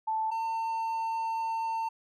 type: tone pair in turn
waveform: sine / triangle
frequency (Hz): 880 / 902.1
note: A5 / A5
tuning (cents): 0 / +43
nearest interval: unison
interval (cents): 43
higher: second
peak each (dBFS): -27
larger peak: neither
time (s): 0.07-0.31 / 0.31-1.89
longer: second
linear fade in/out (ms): 10
effects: none